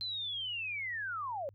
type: linear sweep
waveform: sine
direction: down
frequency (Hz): 4130 to 523.3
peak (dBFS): -35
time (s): 0.01-1.49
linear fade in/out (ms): 0
effects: added 101 Hz sine -57 dBFS peak until 1.54 s